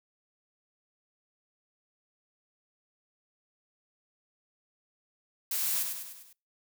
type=noise with echo; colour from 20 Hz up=blue; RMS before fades=-31 dBFS; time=5.51-5.83 s; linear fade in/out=5 ms; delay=100 ms; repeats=5; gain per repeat=-5 dB; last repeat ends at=6.33 s; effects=noise-tail reverb RT60 0.3 s tail -25 dB re dry